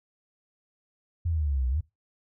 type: exponential two-way sweep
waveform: sine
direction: down then up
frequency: 87.31 to 61.1 to 87.31 Hz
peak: -24 dBFS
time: 1.25-1.81 s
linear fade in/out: 10 ms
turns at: 1.69 s
effects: noise-tail reverb RT60 0.2 s tail -20 dB re dry